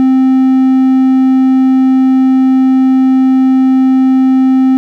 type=tone; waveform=triangle; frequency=261.6 Hz; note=C4; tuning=in tune; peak=-3 dBFS; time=0-4.77 s; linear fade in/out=0 ms; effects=none